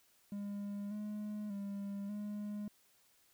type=tone with pitch steps; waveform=triangle; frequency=202.6 / 210 / 199.9 / 207.6 Hz; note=G#3 / G#3 / G3 / G#3; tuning=-43 / +19 / +34 / 0 cents; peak=-37 dBFS; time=0.32-2.68 s; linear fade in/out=2 ms; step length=590 ms; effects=white hiss -70 dBFS RMS until 3.33 s